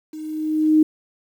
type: tone with level ramp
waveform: sine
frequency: 310.1 Hz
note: D#4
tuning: 6 cents flat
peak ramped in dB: -31 to -9 dBFS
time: 0.13-0.83 s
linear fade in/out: 5 ms
effects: 8-bit